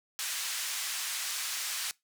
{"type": "band-pass noise", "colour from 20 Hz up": "white", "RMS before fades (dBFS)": -35, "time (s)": [0.19, 1.91], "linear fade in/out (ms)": 0, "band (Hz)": [1400, 9100], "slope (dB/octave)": 12, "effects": ["noise-tail reverb RT60 0.2 s tail -23 dB re dry"]}